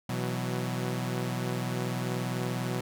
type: chord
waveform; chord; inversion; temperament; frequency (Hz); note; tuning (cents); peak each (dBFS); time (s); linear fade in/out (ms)
sawtooth; B suspended fourth; none; equal with one note detuned; 124.4 / 164.81 / 185; B2 / E3 / F#3; +13 / 0 / 0; -28 / -33 / -31; 0.09-2.81; 5
effects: none